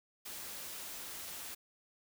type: band-stop noise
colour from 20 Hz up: white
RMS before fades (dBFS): -45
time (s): 0.25-1.55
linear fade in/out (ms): 10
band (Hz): 100 to 140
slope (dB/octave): 96
effects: none